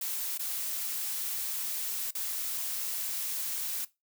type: noise with dropouts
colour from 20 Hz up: blue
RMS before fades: -34 dBFS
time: 0.01-3.85 s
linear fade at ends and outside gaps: 5 ms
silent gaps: 0.378-0.393 / 2.109-2.15 s
effects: noise-tail reverb RT60 0.2 s tail -18 dB re dry